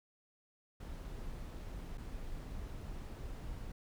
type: noise with dropouts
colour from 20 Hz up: brown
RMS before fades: -44 dBFS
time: 0.8-3.72 s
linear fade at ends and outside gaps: 5 ms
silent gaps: 1.975-1.979 s
effects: none